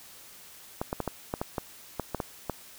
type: clicks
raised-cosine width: 1 ms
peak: -15 dBFS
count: 11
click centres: 0.815 / 0.929 / 1.003 / 1.077 / 1.339 / 1.415 / 1.582 / 1.997 / 2.147 / 2.202 / 2.497 s
effects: white hiss -50 dBFS RMS until 2.78 s